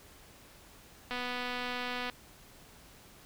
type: click train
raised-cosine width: 0.3 ms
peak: -21 dBFS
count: 245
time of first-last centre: 1.11-2.098 s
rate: 247 Hz
effects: pink hiss -56 dBFS RMS until 3.25 s